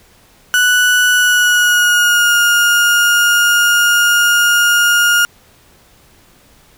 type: tone with pitch glide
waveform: 35% pulse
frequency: 1480 to 1421.4 Hz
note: F#6 to F6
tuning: 0 to +30 cents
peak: -7 dBFS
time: 0.54-5.25 s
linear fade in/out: 0 ms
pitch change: -70 cents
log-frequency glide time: 1.12-2.38 s
effects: pink hiss -48 dBFS RMS until 6.77 s